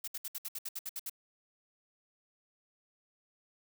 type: noise bursts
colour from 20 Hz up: blue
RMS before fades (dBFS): -39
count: 11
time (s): 0.04-1.097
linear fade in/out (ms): 5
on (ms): 37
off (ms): 65
effects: none